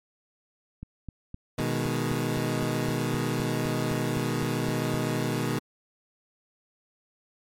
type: click train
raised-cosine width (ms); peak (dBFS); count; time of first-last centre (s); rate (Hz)
5; -25; 17; 0.83-4.943; 3.89
type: chord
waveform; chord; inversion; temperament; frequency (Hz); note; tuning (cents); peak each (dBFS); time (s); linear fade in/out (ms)
20% pulse; G# minor; first; equal; 123.47 / 155.56 / 207.7; B2 / D#3 / G#3; 0 / 0 / 0; -24 / -25 / -28; 1.58-5.59; 5
effects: MP3 64 kbps